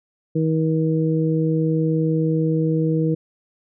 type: harmonic tone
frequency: 159.4 Hz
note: D#3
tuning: 42 cents sharp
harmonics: 1 / 2 / 3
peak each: -19 / -22 / -24 dBFS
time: 0.35-3.15 s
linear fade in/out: 10 ms
effects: none